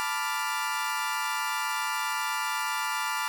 30% pulse chord, B half-diminished seventh, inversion third, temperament equal, 880 / 987.8 / 1174.7 / 1396.9 Hz, A5 / B5 / D6 / F6, 0 / 0 / 0 / 0 cents, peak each -31 dBFS, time 0-3.28 s, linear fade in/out 0 ms, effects none

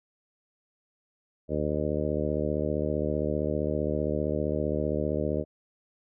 harmonic tone, 75.3 Hz, D2, 44 cents sharp, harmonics 1 / 2 / 3 / 4 / 5 / 6 / 7 / 8, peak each -34 / -34 / -34 / -34 / -34 / -34 / -34 / -34 dBFS, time 1.48-5.45 s, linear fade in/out 50 ms, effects none

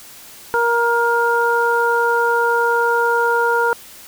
harmonic tone, 470.4 Hz, A#4, 16 cents sharp, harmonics 1 / 2 / 3, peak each -18 / -18 / -18 dBFS, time 0.54-3.73 s, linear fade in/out 0 ms, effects white hiss -40 dBFS RMS until 4.07 s

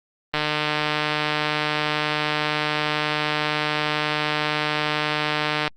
click train, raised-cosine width 0.3 ms, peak -6 dBFS, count 807, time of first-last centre 0.34-5.678 s, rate 151 Hz, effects Opus 24 kbps

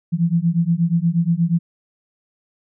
sine beating tone pair, 164.81 / 173.21 Hz, E3 / F3, 0 / -14 cents, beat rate 8.4 Hz, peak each -18 dBFS, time 0.12-1.59 s, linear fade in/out 20 ms, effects none

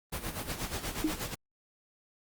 pink noise with tremolo, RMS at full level -34 dBFS, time 0.12-1.35 s, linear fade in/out 10 ms, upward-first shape sine, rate 8.3 Hz, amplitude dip 70%
sine tone with exponential decay, 311.1 Hz, D#4, in tune, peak -22 dBFS, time 1.04-1.2 s, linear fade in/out 5 ms, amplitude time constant 34 ms
effects Opus 32 kbps

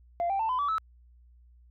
sine tone with pitch steps, 691 / 784.6 / 891 / 1011.7 / 1148.8 / 1304.4 Hz, F5 / G5 / A5 / B5 / D6 / E6, -19 / +1 / +22 / +41 / -39 / -19 cents, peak -24 dBFS, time 0.2-0.782 s, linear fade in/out 0 ms, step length 97 ms, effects tanh soft clip ceiling -23 dBFS + added 60 Hz sine -54 dBFS peak until 1.7 s

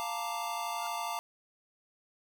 square chord, Bb major seventh, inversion second, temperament equal, 698.5 / 880 / 932.3 / 1174.7 Hz, F5 / A5 / Bb5 / D6, 0 / 0 / 0 / 0 cents, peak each -40 dBFS, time 0-1.19 s, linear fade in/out 0 ms
sawtooth tone with exponential growth, 1399 Hz, F6, 3 cents sharp, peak -40 dBFS, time 0.68-0.87 s, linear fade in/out 1 ms, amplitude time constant 41 ms
effects none

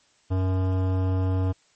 sine tone with hard clipping, 93.5 Hz, F#2, 19 cents sharp, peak -23 dBFS, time 0.3-1.53 s, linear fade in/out 20 ms, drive 17 dB, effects white hiss -62 dBFS RMS until 1.75 s + MP3 32 kbps

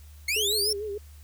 sawtooth linear sweep, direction up, 2114 to 5500 Hz, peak -21 dBFS, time 0.28-0.73 s, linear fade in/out 5 ms
sine tone with vibrato, 415.3 Hz, G#4, in tune, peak -30 dBFS, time 0.36-0.98 s, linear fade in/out 5 ms, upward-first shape sine, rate 6.7 Hz, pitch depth 77 cents each way
effects added 74 Hz sine -45 dBFS peak until 1.23 s + white hiss -58 dBFS RMS until 1.23 s

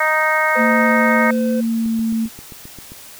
harmonic tone, 311.1 Hz, D#4, in tune, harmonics 2 / 3 / 4 / 5 / 6 / 7, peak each -21 / -21 / -21 / -21 / -21 / -21 dBFS, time 0-1.31 s, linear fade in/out 5 ms
triangle tone, 512 Hz, C5, 38 cents flat, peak -19 dBFS, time 0.55-1.61 s, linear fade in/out 10 ms
sine tone with pitch glide, 227.8 to 225.2 Hz, A#3 to A3, -40 to +40 cents, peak -16 dBFS, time 0.56-2.29 s, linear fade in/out 50 ms, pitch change -20 cents, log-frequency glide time 1.72-1.96 s
click train, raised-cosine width 3 ms, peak -24 dBFS, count 9, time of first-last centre 1.86-2.92 s, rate 7.55 Hz
effects white hiss -39 dBFS RMS until 3.19 s

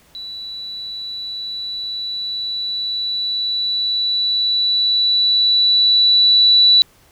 sine tone with level ramp, 3951 Hz, B7, in tune, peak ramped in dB -28 to -7 dBFS, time 0.15-6.82 s, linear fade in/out 0 ms, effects pink hiss -52 dBFS RMS until 7.11 s

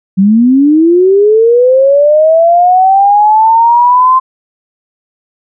sine linear sweep, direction up, 185 to 1046.5 Hz, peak -3 dBFS, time 0.17-4.2 s, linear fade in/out 20 ms, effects none

